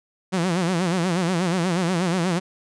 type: tone with vibrato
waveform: sawtooth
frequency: 176.9 Hz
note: F3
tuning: 23 cents sharp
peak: -16 dBFS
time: 0.32-2.4 s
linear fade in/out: 20 ms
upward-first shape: sine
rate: 8.3 Hz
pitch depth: 130 cents each way
effects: resampled to 22050 Hz